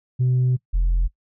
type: tone pair in turn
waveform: sine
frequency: 126.8 / 42.89 Hz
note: B2 / F1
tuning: +46 / -31 cents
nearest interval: octave + perfect fifth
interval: 1877 cents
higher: first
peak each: -14 dBFS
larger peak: neither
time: 0.19-0.57 / 0.73-1.08 s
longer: first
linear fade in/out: 20 ms
effects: noise-tail reverb RT60 0.1 s tail -21 dB re dry + tanh soft clip ceiling -14 dBFS